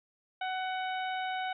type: harmonic tone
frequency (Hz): 747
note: F#5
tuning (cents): +16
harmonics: 1 / 2 / 3 / 4 / 5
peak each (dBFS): -33 / -39 / -43 / -45 / -47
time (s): 0.41-1.53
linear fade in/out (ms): 5
effects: none